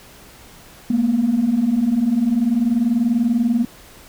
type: tone pair together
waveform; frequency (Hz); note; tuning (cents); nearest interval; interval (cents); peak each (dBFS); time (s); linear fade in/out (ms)
sine; 219.6 / 239.9; A3 / A#3; -3 / +50; major second; 153; -19 / -15; 0.9-3.65; 5
effects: tanh soft clip ceiling -9 dBFS + pink hiss -44 dBFS RMS until 4.08 s